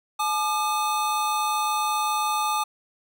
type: tone pair together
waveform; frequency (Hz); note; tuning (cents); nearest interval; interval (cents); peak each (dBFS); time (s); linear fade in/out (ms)
square; 852.5 / 1207; G#5 / D6; +45 / +47; tritone; 602; -26; 0.19-2.64; 10
effects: none

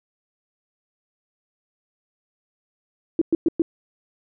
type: tone bursts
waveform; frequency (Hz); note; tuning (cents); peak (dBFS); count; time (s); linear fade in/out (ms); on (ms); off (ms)
sine; 329.6; E4; 0; -14; 4; 3.19-3.62; 2; 25; 110
effects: none

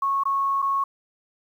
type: tone with dropouts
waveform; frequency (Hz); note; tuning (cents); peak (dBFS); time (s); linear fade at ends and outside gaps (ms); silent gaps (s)
sine; 1100; C#6; -14; -20; 0.02-0.84; 5; 0.236-0.254 / 0.62-0.624
effects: 9-bit

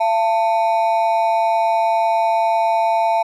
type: ring-modulated tone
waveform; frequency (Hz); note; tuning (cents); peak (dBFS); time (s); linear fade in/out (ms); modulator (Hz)
triangle; 784; G5; 0; -9; 0-3.23; 10; 105
effects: none

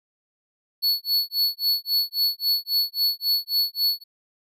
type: tone with tremolo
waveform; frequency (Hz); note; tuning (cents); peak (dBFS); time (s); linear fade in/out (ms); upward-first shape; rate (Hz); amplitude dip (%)
square; 4412; C#8; -9; -18; 0.82-4.04; 20; sine; 3.7; 100
effects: none

